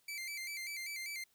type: tone with vibrato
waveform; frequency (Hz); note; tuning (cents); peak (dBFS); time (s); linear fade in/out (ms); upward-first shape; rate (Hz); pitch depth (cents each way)
sawtooth; 2200; C#7; -14; -37; 0.08-1.24; 5; square; 5.1; 84
effects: white hiss -73 dBFS RMS until 1.34 s